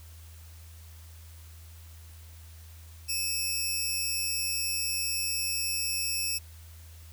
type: tone pair together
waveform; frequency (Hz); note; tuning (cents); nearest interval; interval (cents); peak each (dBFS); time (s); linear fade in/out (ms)
15% pulse; 2593 / 5534; E7 / F8; -29 / -17; octave + minor second; 1312; -25; 3.08-6.39; 20
effects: added 81 Hz sine -46 dBFS peak until 7.12 s + white hiss -56 dBFS RMS until 7.12 s